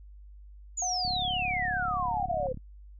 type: exponential sweep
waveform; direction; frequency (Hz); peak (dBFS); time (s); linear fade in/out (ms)
sine; down; 7040 to 493.9; -29; 0.77-2.53; 10
type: tone with pitch glide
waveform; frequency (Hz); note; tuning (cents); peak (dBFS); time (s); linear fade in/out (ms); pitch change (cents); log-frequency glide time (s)
sine; 731 to 724.7; F#5 to F#5; -21 to -36; -31; 0.82-2.47; 2; -15; 1.41-2.29
type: click train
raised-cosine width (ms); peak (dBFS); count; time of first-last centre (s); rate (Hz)
5; -28; 54; 1.05-2.573; 34.8
effects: noise-tail reverb RT60 0.1 s tail -26 dB re dry + added 50 Hz sine -46 dBFS peak until 2.99 s